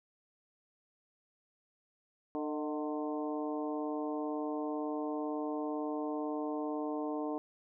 harmonic tone with a mistuned harmonic, 150 Hz, D3, 37 cents sharp, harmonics 2 / 3 / 4 / 5 / 6 / 7, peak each -36 / -40 / -42 / -44 / -46 / -47 dBFS, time 2.35-7.38 s, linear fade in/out 0 ms, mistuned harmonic 4, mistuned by +51 cents, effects none

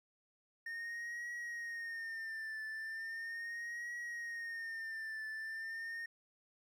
triangle tone with vibrato, 1831 Hz, A#6, 32 cents flat, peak -39 dBFS, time 0.66-6.06 s, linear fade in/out 5 ms, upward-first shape triangle, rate 0.38 Hz, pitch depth 76 cents each way, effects 13-bit

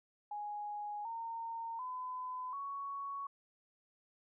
sine tone with pitch steps, 830.6 / 916.3 / 1010.8 / 1115.1 Hz, G#5 / A#5 / B5 / C#6, 0 / -30 / +40 / +10 cents, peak -39 dBFS, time 0.31-3.27 s, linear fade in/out 5 ms, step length 740 ms, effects none

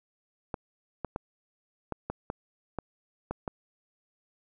clicks, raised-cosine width 1 ms, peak -18 dBFS, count 9, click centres 0.542 / 1.047 / 1.161 / 1.923 / 2.1 / 2.301 / 2.787 / 3.31 / 3.478 s, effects none

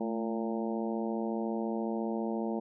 harmonic tone with a mistuned harmonic, 114.4 Hz, A#2, 32 cents flat, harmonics 2 / 3 / 4 / 5 / 6 / 7 / 8, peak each -33 / -37 / -39 / -41 / -43 / -44 / -45 dBFS, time 0-2.6 s, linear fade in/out 10 ms, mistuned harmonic 2, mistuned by -57 cents, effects none

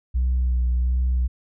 sine tone with vibrato, 62.1 Hz, B1, 10 cents sharp, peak -16 dBFS, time 0.14-1.28 s, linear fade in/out 20 ms, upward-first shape sine, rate 1.4 Hz, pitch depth 27 cents each way, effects tanh soft clip ceiling -16 dBFS

